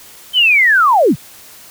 sine linear sweep, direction down, 3135 to 92.8 Hz, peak -7 dBFS, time 0.33-1.16 s, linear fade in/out 50 ms, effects white hiss -39 dBFS RMS until 1.7 s

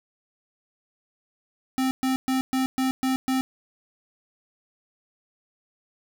square tone bursts, 261.6 Hz, C4, in tune, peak -22 dBFS, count 7, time 1.78-3.41 s, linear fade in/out 0 ms, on 130 ms, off 120 ms, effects none

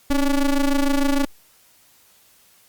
square ring-modulated tone, 143.3 Hz, D3, 42 cents flat, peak -14 dBFS, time 0.1-1.25 s, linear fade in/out 5 ms, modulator 130 Hz, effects white hiss -55 dBFS RMS until 2.68 s + Opus 48 kbps

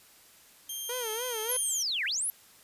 10% pulse tone, 3184 Hz, G7, 26 cents sharp, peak -26 dBFS, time 0.69-1.83 s, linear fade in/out 5 ms
sawtooth tone with vibrato, 467.8 Hz, A#4, 6 cents sharp, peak -30 dBFS, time 0.89-1.57 s, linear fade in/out 5 ms, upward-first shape sine, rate 3.4 Hz, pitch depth 140 cents each way
sine linear two-way sweep, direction down then up, 11680 to 1503 to 11680 Hz, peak -28 dBFS, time 1.49-2.3 s, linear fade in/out 0 ms, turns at 2.05 s
effects white hiss -57 dBFS RMS until 2.63 s + resampled to 32000 Hz

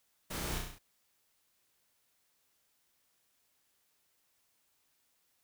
pink noise with echo, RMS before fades -40 dBFS, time 0.3-0.59 s, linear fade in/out 10 ms, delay 33 ms, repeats 6, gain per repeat -3 dB, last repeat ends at 0.788 s, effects white hiss -75 dBFS RMS until 5.43 s

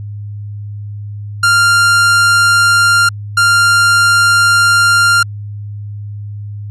45% pulse tone bursts at uneven times, 1394 Hz, F6, 4 cents flat, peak -7 dBFS, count 2, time 1.43-3.09 / 3.37-5.23 s, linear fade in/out 5 ms, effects added 103 Hz sine -22 dBFS peak until 6.7 s + resampled to 24000 Hz

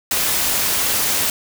white noise with amplitude modulation, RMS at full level -17 dBFS, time 0.11-1.3 s, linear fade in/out 2 ms, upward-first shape sine, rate 240 Hz, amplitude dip 40%, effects none

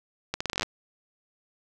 accelerating click train, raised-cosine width 0.2 ms, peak -11 dBFS, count 11, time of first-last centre 0.34-0.63 s, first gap 65 ms, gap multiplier 0.8, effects none

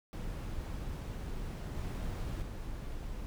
brown noise with level steps, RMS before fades -39 / -37 / -41 dBFS, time 0.13-3.26 s, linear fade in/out 0 ms, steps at 1.76 / 2.42 s, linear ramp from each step 5 ms, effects none

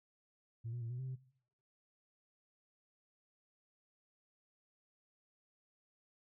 sine tone with pitch steps, 114.9 / 121.1 / 115.4 / 123.5 / 130.8 / 129.8 Hz, A#2 / B2 / A#2 / B2 / C3 / C3, -25 / -34 / -17 / 0 / 0 / -13 cents, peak -38 dBFS, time 0.64-1.162 s, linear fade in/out 20 ms, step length 87 ms, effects noise-tail reverb RT60 0.7 s tail -21 dB re dry + tanh soft clip ceiling -37 dBFS

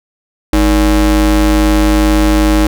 square ring-modulated tone, 130.81 Hz, C3, in tune, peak -5 dBFS, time 0.53-2.67 s, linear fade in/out 2 ms, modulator 182 Hz, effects none

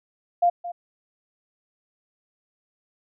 sine tone with echo, 698.5 Hz, F5, in tune, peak -15 dBFS, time 0.42-0.5 s, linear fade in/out 10 ms, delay 220 ms, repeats 1, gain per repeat -14 dB, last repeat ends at 0.72 s, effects none

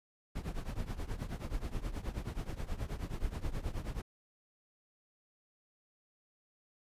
brown noise with tremolo, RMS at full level -34 dBFS, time 0.35-4.02 s, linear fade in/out 10 ms, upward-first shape triangle, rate 9.4 Hz, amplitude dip 90%, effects resampled to 32000 Hz

